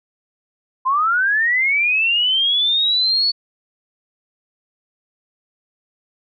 sine linear sweep, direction up, 1013 to 4460 Hz, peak -14 dBFS, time 0.85-3.32 s, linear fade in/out 20 ms, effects none

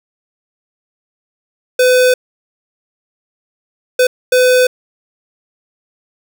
square tone bursts at uneven times, 504 Hz, B4, 35 cents sharp, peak -8 dBFS, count 3, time 1.79-2.14 / 3.99-4.07 / 4.32-4.67 s, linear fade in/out 5 ms, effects none

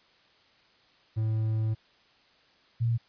triangle / sine tone pair in turn, 110 / 116.54 Hz, A2 / A#2, 0 / 0 cents, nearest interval minor second, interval 100 cents, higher second, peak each -23 dBFS, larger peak neither, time 1.16-1.75 / 2.8-2.98 s, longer first, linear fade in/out 20 ms, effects white hiss -62 dBFS RMS until 3.08 s + resampled to 11025 Hz

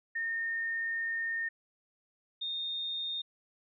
sine tone pair in turn, 1829 / 3666 Hz, A#6 / A#7, -33 / -30 cents, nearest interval octave, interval 1203 cents, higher second, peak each -31 / -33 dBFS, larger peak first, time 0.15-1.49 / 2.41-3.22 s, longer first, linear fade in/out 10 ms, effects none

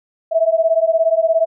sine beating tone pair, 645 / 662 Hz, E5 / E5, -38 / +7 cents, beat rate 17 Hz, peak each -15 dBFS, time 0.31-1.46 s, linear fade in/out 20 ms, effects none

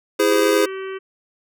square chord, E augmented, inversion none, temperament just, 329.6 / 412 / 515 Hz, E4 / G#4 / B#4, 0 / -14 / -28 cents, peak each -21 / -18 / -20 dBFS, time 0.19-0.66 s, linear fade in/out 10 ms
harmonic tone, 383.3 Hz, G4, 39 cents flat, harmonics 1 / 3 / 4 / 5 / 6 / 7 / 8, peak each -27 / -37 / -39 / -41 / -43 / -44 / -45 dBFS, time 0.3-0.99 s, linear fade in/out 20 ms
effects none

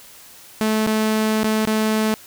sawtooth tone with dropouts, 217.4 Hz, A3, 21 cents flat, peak -13 dBFS, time 0.61-2.14 s, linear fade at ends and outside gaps 0 ms, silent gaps 0.865-0.873 / 1.433-1.443 / 1.652-1.673 s, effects white hiss -44 dBFS RMS until 2.26 s

